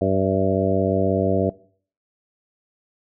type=harmonic tone with a mistuned harmonic; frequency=96.6 Hz; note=G2; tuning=25 cents flat; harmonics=1 / 2 / 3 / 4 / 5 / 6 / 7; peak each=-25 / -25 / -25 / -25 / -25 / -25 / -25 dBFS; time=0.01-1.5 s; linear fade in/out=5 ms; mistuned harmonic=7; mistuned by=-28 cents; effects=noise-tail reverb RT60 0.5 s tail -21 dB re dry